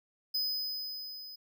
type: tone with level ramp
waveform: square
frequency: 5020 Hz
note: D#8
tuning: 15 cents sharp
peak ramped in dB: -29 to -45 dBFS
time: 0.34-1.36 s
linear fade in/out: 10 ms
effects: none